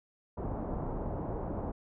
pink low-pass noise, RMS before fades -36 dBFS, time 0.37-1.72 s, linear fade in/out 10 ms, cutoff 900 Hz, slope 24 dB/octave, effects none

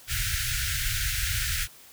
pink band-stop noise, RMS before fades -28 dBFS, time 0.07-1.68 s, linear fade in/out 50 ms, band 130 to 1400 Hz, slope 96 dB/octave, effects white hiss -51 dBFS RMS until 1.92 s

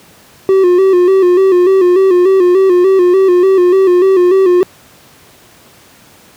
triangle tone with vibrato, 370 Hz, F#4, in tune, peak -3 dBFS, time 0.49-4.63 s, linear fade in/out 0 ms, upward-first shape square, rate 3.4 Hz, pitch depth 64 cents each way, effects pink hiss -42 dBFS RMS until 6.36 s + high-pass 100 Hz 12 dB/octave

